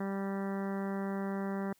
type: harmonic tone with a mistuned harmonic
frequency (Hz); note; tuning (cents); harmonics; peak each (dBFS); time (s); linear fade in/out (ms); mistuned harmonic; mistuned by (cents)
196; G3; 0; 1 / 2 / 3 / 4 / 5 / 6 / 7 / 8 / 9 / 10; -34 / -40 / -44 / -46 / -48 / -50 / -51 / -52 / -53 / -54; 0-1.73; 5; 10; -18
effects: white hiss -69 dBFS RMS until 1.79 s